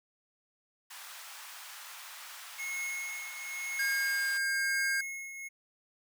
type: high-pass noise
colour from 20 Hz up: pink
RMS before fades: -47 dBFS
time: 0.9-4.38 s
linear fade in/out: 10 ms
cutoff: 930 Hz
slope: 24 dB/octave
type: tone with tremolo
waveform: square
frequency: 2171 Hz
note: C#7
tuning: 37 cents flat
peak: -34 dBFS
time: 2.58-5.49 s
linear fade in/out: 20 ms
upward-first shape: triangle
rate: 1 Hz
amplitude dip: 65%
type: tone with pitch glide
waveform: square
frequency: 1616 to 1600.2 Hz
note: G#6 to G6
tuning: -48 to +35 cents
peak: -30 dBFS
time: 3.79-5.01 s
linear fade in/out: 5 ms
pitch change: -17 cents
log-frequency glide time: 3.92-4.48 s
effects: none